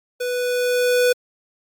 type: tone with level ramp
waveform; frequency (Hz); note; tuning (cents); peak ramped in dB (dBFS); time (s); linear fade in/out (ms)
square; 493.9; B4; 0; -23 to -14; 0.2-1.13; 10
effects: Opus 48 kbps